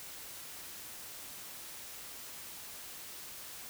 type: silence
effects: white hiss -47 dBFS RMS until 3.69 s